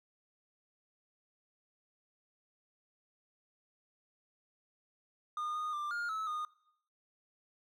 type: tone with pitch steps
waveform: triangle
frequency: 1219 / 1231 / 1187 / 1416 / 1298 / 1228 Hz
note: D#6 / D#6 / D6 / F6 / E6 / D#6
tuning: -36 / -19 / +18 / +23 / -27 / -23 cents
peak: -33 dBFS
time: 5.37-6.45 s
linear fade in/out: 2 ms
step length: 180 ms
effects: noise-tail reverb RT60 0.7 s tail -20 dB re dry